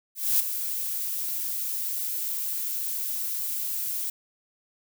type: noise with ADSR envelope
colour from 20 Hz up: violet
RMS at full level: -20 dBFS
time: 0.15-4.1 s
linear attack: 250 ms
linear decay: 5 ms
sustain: -10 dB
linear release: 4 ms
effects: none